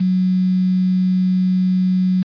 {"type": "tone with quantisation", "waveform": "sine", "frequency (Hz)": 184.7, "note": "F#3", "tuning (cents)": -3, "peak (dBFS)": -13, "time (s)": [0, 2.23], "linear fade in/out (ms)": 10, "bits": 6, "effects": ["resampled to 11025 Hz"]}